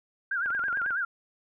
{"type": "tone with vibrato", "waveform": "sine", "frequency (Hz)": 1500, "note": "F#6", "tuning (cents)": 23, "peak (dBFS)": -26, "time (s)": [0.31, 1.05], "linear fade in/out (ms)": 5, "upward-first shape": "sine", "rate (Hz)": 9.2, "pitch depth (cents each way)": 150}
{"type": "click train", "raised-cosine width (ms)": 0.5, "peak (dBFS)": -27, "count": 11, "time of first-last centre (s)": [0.46, 0.906], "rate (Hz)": 22.4}
{"effects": []}